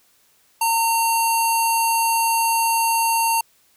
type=tone with low-pass filter; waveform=square; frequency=914 Hz; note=A#5; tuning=34 cents flat; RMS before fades=-19 dBFS; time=0.61-3.41 s; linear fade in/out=5 ms; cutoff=11000 Hz; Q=9.3; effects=white hiss -59 dBFS RMS until 3.76 s